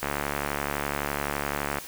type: click train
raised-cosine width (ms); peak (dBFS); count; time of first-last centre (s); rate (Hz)
0.5; -12; 127; 0.03-1.785; 71.8
effects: white hiss -41 dBFS RMS until 1.87 s